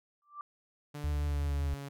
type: tone with exponential growth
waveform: sine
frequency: 1174.7 Hz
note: D6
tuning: in tune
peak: -36 dBFS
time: 0.22-0.41 s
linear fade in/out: 1 ms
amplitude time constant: 40 ms
type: tone with pitch glide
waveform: sawtooth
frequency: 146.83 to 140.12 Hz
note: D3 to C#3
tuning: 0 to +19 cents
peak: -36 dBFS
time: 0.94-1.89 s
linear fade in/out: 10 ms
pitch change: -81 cents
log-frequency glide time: 1.16-1.71 s
type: tone with vibrato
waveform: sine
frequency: 73.42 Hz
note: D2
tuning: in tune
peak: -29 dBFS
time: 1.04-1.74 s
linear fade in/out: 0 ms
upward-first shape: sine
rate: 5.5 Hz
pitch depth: 71 cents each way
effects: none